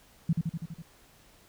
sine tone with echo, 164.2 Hz, E3, 6 cents flat, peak -21 dBFS, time 0.29-0.33 s, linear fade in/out 5 ms, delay 82 ms, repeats 6, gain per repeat -3 dB, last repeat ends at 0.822 s, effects pink hiss -59 dBFS RMS until 1.48 s

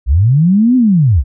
sine linear two-way sweep, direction up then down, 54 to 260.5 to 54 Hz, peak -6 dBFS, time 0.06-1.24 s, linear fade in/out 50 ms, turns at 0.76 s, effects none

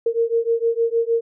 sine beating tone pair, 458.5 / 465 Hz, A#4 / A#4, -29 / -4 cents, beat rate 6.5 Hz, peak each -20 dBFS, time 0.06-1.21 s, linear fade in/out 5 ms, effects none

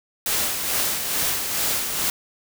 white noise with tremolo, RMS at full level -22 dBFS, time 0.26-2.1 s, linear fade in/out 2 ms, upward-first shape sine, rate 2.3 Hz, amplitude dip 45%, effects none

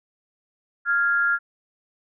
sine tone pair together, 1396.9 / 1658.2 Hz, F6 / G#6, 0 / -3 cents, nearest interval minor third, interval 297 cents, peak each -19 / -24 dBFS, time 0.85-1.39 s, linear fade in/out 50 ms, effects none

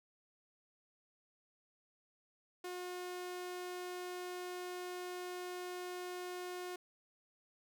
sawtooth tone, 360 Hz, F#4, 47 cents flat, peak -38 dBFS, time 2.64-6.76 s, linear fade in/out 5 ms, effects none

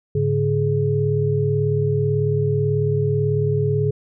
sine tone cluster, 104.6 / 142.8 / 420.4 Hz, G#2 / D3 / G#4, +13 / -48 / +21 cents, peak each -22 / -20 / -21 dBFS, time 0.15-3.91 s, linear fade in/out 5 ms, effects none

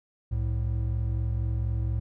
triangle tone pair together, 64.75 / 108.9 Hz, C2 / A2, -17 / -17 cents, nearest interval major sixth, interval 900 cents, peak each -26 dBFS, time 0.31-2 s, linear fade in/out 10 ms, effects none

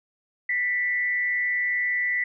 sine tone with frequency modulation, 1975.5 Hz, B6, in tune, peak -22 dBFS, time 0.49-2.24 s, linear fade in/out 5 ms, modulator 178 Hz, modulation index 0.38, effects none

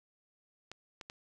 clicks, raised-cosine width 0.2 ms, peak -27 dBFS, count 3, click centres 0.716 / 1.012 / 1.099 s, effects none

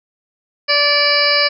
harmonic tone with a mistuned harmonic, 581 Hz, D5, 19 cents flat, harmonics 1 / 2 / 3 / 4 / 5 / 7 / 8 / 9, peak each -19 / -22 / -20 / -18 / -24 / -23 / -18 / -18 dBFS, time 0.68-1.49 s, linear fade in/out 20 ms, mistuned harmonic 9, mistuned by -47 cents, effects none

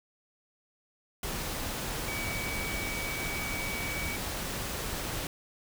sine tone in noise, 2273 Hz, C#7, 43 cents sharp, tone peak -36 dBFS, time 2.08-4.16 s, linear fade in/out 2 ms, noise pink, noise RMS -35 dBFS, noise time 1.23-5.27 s, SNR -4 dB, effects none

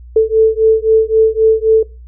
sine beating tone pair, 440 / 443.8 Hz, A4 / A4, 0 / +15 cents, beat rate 3.8 Hz, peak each -10 dBFS, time 0.16-1.83 s, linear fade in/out 5 ms, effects noise-tail reverb RT60 0.3 s tail -21 dB re dry + added 60 Hz sine -32 dBFS peak until 2.07 s

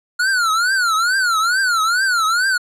square tone with vibrato, 1421 Hz, F6, 30 cents sharp, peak -15 dBFS, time 0.19-2.58 s, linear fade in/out 10 ms, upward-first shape triangle, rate 2.3 Hz, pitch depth 210 cents each way, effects low-pass 10000 Hz 12 dB/octave

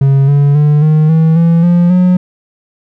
triangle tone with pitch steps, 137.1 / 142.67 / 148.48 / 154.51 / 160.8 / 167.33 / 174.14 / 181.22 Hz, C#3 / D3 / D3 / D#3 / E3 / E3 / F3 / F#3, -19 / -50 / +19 / -12 / -43 / +26 / -5 / -36 cents, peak -3 dBFS, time 0.01-2.17 s, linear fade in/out 5 ms, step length 270 ms, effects none

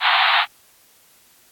pink band-pass noise, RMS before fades -17 dBFS, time 0-0.46 s, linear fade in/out 50 ms, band 720 to 4100 Hz, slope 96 dB/octave, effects white hiss -54 dBFS RMS until 1.51 s + AAC 64 kbps

